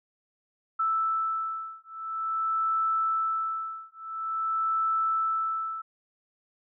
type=beating tone pair; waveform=sine; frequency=1318.5 / 1318.98 Hz; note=E6 / E6; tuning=0 / +1 cents; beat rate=0.48 Hz; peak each=-29 dBFS; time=0.79-5.82 s; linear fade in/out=10 ms; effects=none